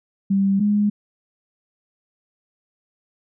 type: tone pair in turn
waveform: sine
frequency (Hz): 196 / 206.9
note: G3 / G#3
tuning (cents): 0 / -6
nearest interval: minor second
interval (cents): 94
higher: second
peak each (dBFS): -15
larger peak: neither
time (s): 0.3-0.6 / 0.6-0.9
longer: neither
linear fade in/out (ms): 10
effects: none